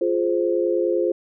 sine chord, F minor, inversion none, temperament just, 349.2 / 419.1 / 523.8 Hz, F4 / Ab4 / C5, 0 / +16 / +2 cents, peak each -21 / -24 / -23 dBFS, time 0.01-1.12 s, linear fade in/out 5 ms, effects none

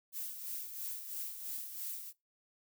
violet noise with tremolo, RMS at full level -40 dBFS, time 0.12-2.13 s, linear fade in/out 50 ms, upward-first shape sine, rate 3 Hz, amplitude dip 55%, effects noise-tail reverb RT60 0.2 s tail -21 dB re dry

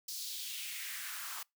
white noise with high-pass filter sweep, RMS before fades -42 dBFS, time 0.08-1.43 s, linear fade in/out 5 ms, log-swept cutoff 5100 to 1000 Hz, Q 2.5, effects noise-tail reverb RT60 0.2 s tail -26 dB re dry

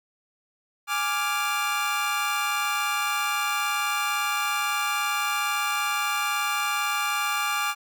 25% pulse chord, D diminished, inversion second, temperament equal, 830.6 / 1174.7 / 1396.9 Hz, Ab5 / D6 / F6, 0 / 0 / 0 cents, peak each -27 / -23 / -26 dBFS, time 0.87-7.75 s, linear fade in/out 50 ms, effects none

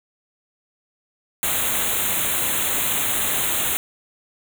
white band-stop noise, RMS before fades -22 dBFS, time 1.43-3.77 s, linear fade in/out 0 ms, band 4000 to 6500 Hz, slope 96 dB/octave, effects none

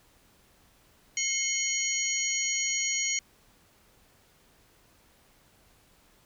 sine tone cluster, 2158 / 3066 / 4366 / 5730 / 6650 Hz, C#7 / G7 / C#8 / F8 / G#8, -47 / -39 / -27 / +44 / +1 cents, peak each -31 / -37 / -37 / -34 / -30 dBFS, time 1.17-3.19 s, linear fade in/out 2 ms, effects pink hiss -62 dBFS RMS until 6.25 s

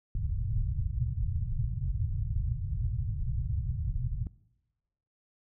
white low-pass noise, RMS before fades -31 dBFS, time 0.15-4.27 s, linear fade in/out 2 ms, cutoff 130 Hz, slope 48 dB/octave, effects noise-tail reverb RT60 1.0 s tail -21 dB re dry

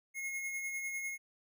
square tone with tremolo, 2161 Hz, C#7, 45 cents flat, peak -36 dBFS, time 0.14-1.18 s, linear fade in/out 50 ms, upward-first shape sine, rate 10 Hz, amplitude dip 35%, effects none

